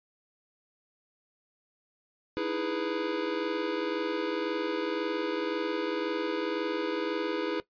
square chord, E major seventh, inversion third, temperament equal with one note detuned, 307.7 / 329.6 / 415.3 / 493.9 Hz, D#4 / E4 / G#4 / B4, -19 / 0 / 0 / 0 cents, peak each -38 / -34 / -35 / -35 dBFS, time 2.37-7.6 s, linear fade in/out 0 ms, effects noise-tail reverb RT60 0.1 s tail -17 dB re dry + resampled to 11025 Hz

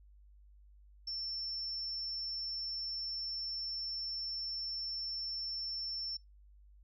sine tone, 5390 Hz, E8, 38 cents sharp, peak -37 dBFS, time 1.07-6.17 s, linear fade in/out 5 ms, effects noise-tail reverb RT60 0.2 s tail -26 dB re dry + added 50 Hz sine -57 dBFS peak until 6.83 s

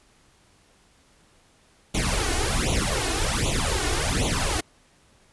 pink noise with flanger, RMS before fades -24 dBFS, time 1.94-4.61 s, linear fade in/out 10 ms, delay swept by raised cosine 0.29 to 2.79 ms, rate 1.3 Hz, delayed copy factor +1, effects pink hiss -59 dBFS RMS until 5.32 s + resampled to 24000 Hz

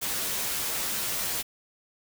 white noise with comb filter, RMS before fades -30 dBFS, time 0.01-1.43 s, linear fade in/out 20 ms, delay 12 ms, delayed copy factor -0.6, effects none

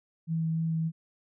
sine tone with vibrato, 162.3 Hz, E3, 27 cents flat, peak -26 dBFS, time 0.27-0.92 s, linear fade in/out 50 ms, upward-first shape sine, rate 3.4 Hz, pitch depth 9 cents each way, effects none

